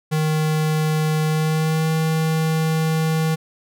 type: tone with pitch glide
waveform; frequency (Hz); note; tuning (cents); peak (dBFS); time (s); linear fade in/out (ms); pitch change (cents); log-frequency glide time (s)
square; 155.56 to 159.29; D#3 to D#3; 0 to +41; -18; 0.11-3.36; 20; +41; 1.26-1.9
effects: none